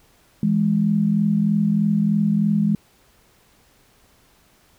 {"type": "tone pair together", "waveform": "sine", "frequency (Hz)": [164.81, 208], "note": ["E3", "G#3"], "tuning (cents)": [0, 3], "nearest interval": "major third", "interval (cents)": 403, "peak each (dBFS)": [-21, -17], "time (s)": [0.43, 2.75], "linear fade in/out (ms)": 2, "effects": ["pink hiss -57 dBFS RMS until 4.78 s"]}